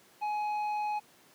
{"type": "tone with tanh clipping", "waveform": "sine", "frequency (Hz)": 840, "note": "G#5", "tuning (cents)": 19, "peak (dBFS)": -31, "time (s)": [0.21, 1], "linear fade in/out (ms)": 20, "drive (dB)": 7, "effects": ["pink hiss -60 dBFS RMS until 1.34 s", "high-pass 200 Hz 12 dB/octave"]}